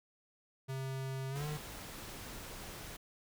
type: tone with pitch glide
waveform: square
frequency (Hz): 133.3 to 150.49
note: C3 to D3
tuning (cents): +33 to +43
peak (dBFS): -38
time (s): 0.68-1.58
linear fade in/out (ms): 20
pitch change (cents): +210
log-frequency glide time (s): 1.3-1.46
type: noise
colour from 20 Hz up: pink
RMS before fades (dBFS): -47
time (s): 1.35-2.97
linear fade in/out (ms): 10
effects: none